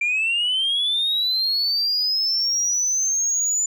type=linear sweep; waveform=sine; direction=up; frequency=2356 to 7060 Hz; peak=-17 dBFS; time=0.01-3.66 s; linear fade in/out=5 ms; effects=tanh soft clip ceiling -16 dBFS